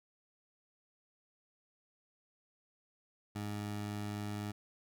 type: tone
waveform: 20% pulse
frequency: 103.83 Hz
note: G#2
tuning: in tune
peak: -33 dBFS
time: 3.35-4.52 s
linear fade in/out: 10 ms
effects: none